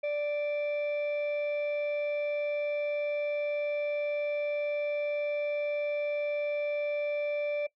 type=tone pair together; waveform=sine; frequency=587.2 / 2349 Hz; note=D5 / D7; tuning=0 / 0 cents; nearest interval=2 octaves; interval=2400 cents; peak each=-27 / -38 dBFS; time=0.03-7.67 s; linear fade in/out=10 ms; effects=noise-tail reverb RT60 0.1 s tail -21 dB re dry + tanh soft clip ceiling -25 dBFS